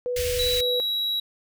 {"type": "tone", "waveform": "sine", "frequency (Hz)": 493, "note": "B4", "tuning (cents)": -3, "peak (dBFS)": -24, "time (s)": [0.06, 0.8], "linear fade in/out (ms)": 0}
{"type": "band-stop noise", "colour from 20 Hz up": "pink", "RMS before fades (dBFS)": -30, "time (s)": [0.16, 0.61], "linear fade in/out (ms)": 5, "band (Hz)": [100, 2000], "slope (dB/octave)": 24}
{"type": "tone with pitch glide", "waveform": "triangle", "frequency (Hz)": [3924, 3879], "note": ["B7", "B7"], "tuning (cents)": [-12, -32], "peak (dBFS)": -22, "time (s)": [0.39, 1.2], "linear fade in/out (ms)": 5, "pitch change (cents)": -20, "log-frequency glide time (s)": [0.55, 0.6]}
{"effects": []}